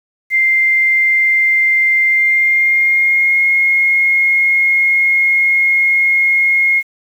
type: tone with pitch glide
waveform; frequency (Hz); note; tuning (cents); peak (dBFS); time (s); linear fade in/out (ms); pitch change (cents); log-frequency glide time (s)
sine; 2093 to 2151; C7 to C7; 0 to +47; -9; 0.3-6.83; 50; +47; 2.07-3.44
effects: 7-bit